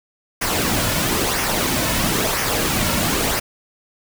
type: noise with flanger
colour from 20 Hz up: pink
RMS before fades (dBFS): -20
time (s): 0.41-3.4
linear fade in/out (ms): 10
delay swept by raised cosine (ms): 0.25 to 2.55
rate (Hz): 1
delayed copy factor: -0.5
effects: none